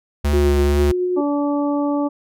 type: tone with vibrato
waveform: square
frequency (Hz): 71.9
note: D2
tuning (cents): -36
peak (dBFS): -16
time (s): 0.24-0.92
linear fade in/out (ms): 10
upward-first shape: triangle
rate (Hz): 2.2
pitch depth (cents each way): 42
type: tone with tremolo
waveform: sine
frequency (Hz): 361.6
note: F#4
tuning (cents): -40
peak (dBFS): -16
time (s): 0.33-1.21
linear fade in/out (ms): 5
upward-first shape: triangle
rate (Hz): 8.9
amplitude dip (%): 25
type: harmonic tone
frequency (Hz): 288.6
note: D4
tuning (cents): -30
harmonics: 1 / 2 / 3 / 4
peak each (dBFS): -18 / -24 / -28 / -31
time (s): 1.16-2.09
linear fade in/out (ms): 20
effects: none